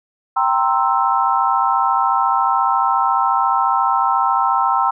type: chord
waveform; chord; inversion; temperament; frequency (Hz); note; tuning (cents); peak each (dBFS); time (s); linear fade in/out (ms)
sine; C dominant seventh; second; equal; 784 / 932.3 / 1046.5 / 1318.5; G5 / Bb5 / C6 / E6; 0 / 0 / 0 / 0; -19; 0.36-4.91; 10
effects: none